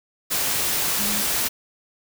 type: tone in noise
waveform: sine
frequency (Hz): 207.7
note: G#3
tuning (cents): 0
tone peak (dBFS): -31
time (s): 0.98-1.23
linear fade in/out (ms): 20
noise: white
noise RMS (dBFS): -23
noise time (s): 0.3-1.49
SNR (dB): -11
effects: none